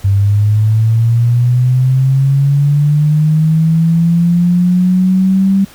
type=linear sweep; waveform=sine; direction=up; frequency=97.4 to 196 Hz; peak=-7 dBFS; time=0.04-5.65 s; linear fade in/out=10 ms; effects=pink hiss -39 dBFS RMS until 5.74 s